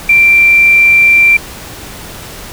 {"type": "tone with quantisation", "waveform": "sine", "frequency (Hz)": 2356, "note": "D7", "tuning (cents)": 5, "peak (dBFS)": -3, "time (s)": [0.09, 1.37], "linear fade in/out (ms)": 5, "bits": 5, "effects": ["pink hiss -28 dBFS RMS until 2.52 s"]}